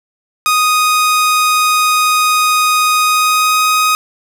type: tone with pitch glide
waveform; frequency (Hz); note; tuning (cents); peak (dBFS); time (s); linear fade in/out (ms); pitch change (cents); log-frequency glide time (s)
sawtooth; 1244.5 to 1253.2; D#6 to D#6; 0 to +12; -6; 0.46-3.95; 0; +12; 2.97-3.6
effects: none